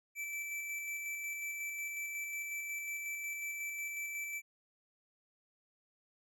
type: tone with tremolo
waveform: square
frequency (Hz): 2322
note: D7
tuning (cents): -20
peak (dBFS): -38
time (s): 0.15-4.42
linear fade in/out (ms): 50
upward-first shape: square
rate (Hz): 5.5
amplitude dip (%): 25
effects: none